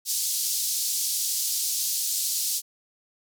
pink band-pass noise, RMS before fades -27 dBFS, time 0.05-2.62 s, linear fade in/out 50 ms, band 4600 to 16000 Hz, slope 24 dB/octave, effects none

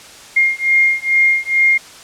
sine beating tone pair, 2125 / 2127.3 Hz, C7 / C7, +26 / +28 cents, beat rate 2.3 Hz, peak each -14 dBFS, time 0.36-1.78 s, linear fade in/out 10 ms, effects white hiss -38 dBFS RMS until 2.03 s + low-pass 8000 Hz 12 dB/octave

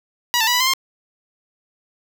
10% pulse tone with pitch steps, 967 / 890 / 977 / 988 / 1039 / 1062 Hz, B5 / A5 / B5 / B5 / C6 / C6, -37 / +20 / -19 / 0 / -12 / +25 cents, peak -7 dBFS, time 0.34-0.736 s, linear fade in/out 0 ms, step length 66 ms, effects none

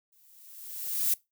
violet noise with exponential growth, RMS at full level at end -24 dBFS, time 0.12-1.14 s, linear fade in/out 5 ms, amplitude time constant 220 ms, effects noise-tail reverb RT60 0.2 s tail -22 dB re dry

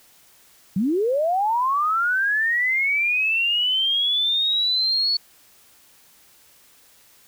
sine linear sweep, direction up, 171.2 to 4435 Hz, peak -18 dBFS, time 0.76-5.17 s, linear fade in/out 5 ms, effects white hiss -54 dBFS RMS until 7.27 s

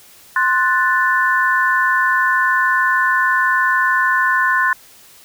sine chord, F# diminished, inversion second, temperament equal, 1046.5 / 1480 / 1760 Hz, C6 / F#6 / A6, 0 / 0 / 0 cents, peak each -17 dBFS, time 0.36-4.73 s, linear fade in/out 2 ms, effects white hiss -45 dBFS RMS until 5.24 s

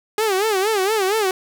sawtooth tone with vibrato, 407.8 Hz, G#4, 32 cents flat, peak -13 dBFS, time 0.18-1.31 s, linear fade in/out 2 ms, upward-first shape sine, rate 4.3 Hz, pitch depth 160 cents each way, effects 7-bit

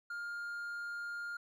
triangle tone, 1409 Hz, F6, 15 cents sharp, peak -37 dBFS, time 0.1-1.37 s, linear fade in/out 5 ms, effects none

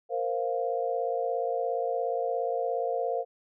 sine chord, Bb suspended second, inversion none, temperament equal, 466.2 / 523.3 / 698.5 Hz, Bb4 / C5 / F5, 0 / 0 / 0 cents, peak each -31 dBFS, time 0.09-3.25 s, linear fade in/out 50 ms, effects none

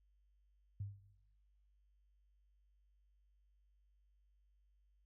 sine tone with exponential decay, 100 Hz, G2, 35 cents sharp, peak -38 dBFS, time 0.8-1.19 s, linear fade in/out 5 ms, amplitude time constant 83 ms, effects noise-tail reverb RT60 1.0 s tail -19 dB re dry + added 50 Hz sine -70 dBFS peak until 5.05 s

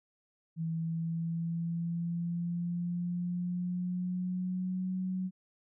sine tone with pitch glide, 163.4 to 185.54 Hz, E3 to F#3, -15 to +5 cents, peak -31 dBFS, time 0.56-5.31 s, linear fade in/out 50 ms, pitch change +220 cents, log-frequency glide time 0.72-4.93 s, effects none

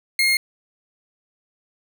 30% pulse tone, 2138 Hz, C7, 37 cents sharp, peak -13 dBFS, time 0.19-0.37 s, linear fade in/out 2 ms, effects none

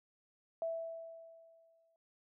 sine tone with exponential decay, 659 Hz, E5, 1 cent flat, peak -33 dBFS, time 0.62-1.96 s, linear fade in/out 1 ms, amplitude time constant 290 ms, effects none

